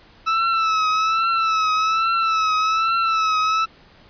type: tone with vibrato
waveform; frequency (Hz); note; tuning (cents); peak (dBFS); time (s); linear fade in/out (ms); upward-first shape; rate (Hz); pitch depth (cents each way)
40% pulse; 1310; E6; -11; -16; 0.26-3.66; 20; triangle; 1.2; 61
effects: pink hiss -50 dBFS RMS until 4.09 s + resampled to 11025 Hz